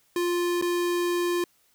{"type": "tone with dropouts", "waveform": "square", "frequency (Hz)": 350, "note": "F4", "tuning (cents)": 4, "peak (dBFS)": -24, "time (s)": [0.16, 1.44], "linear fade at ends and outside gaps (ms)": 2, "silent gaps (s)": [0.614, 0.623], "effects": ["white hiss -65 dBFS RMS until 1.74 s"]}